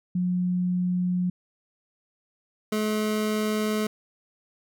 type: tone pair in turn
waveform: sine / 25% pulse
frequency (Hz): 180 / 214.1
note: F#3 / A3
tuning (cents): -47 / -47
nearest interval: minor third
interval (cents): 300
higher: second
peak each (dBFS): -22 / -20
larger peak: second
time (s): 0.15-1.3 / 2.72-3.87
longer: neither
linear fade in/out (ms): 5
effects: none